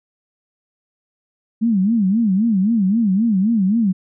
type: tone with vibrato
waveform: sine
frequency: 208.8 Hz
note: G#3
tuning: 10 cents sharp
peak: -13 dBFS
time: 1.61-3.93 s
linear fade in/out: 20 ms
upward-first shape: sine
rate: 3.8 Hz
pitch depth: 210 cents each way
effects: none